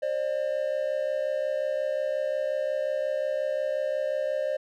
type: tone pair together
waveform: triangle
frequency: 536 / 601.6 Hz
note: C5 / D5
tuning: +42 / +42 cents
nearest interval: major second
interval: 200 cents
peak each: -27 / -26 dBFS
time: 0.02-4.57 s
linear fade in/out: 10 ms
effects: none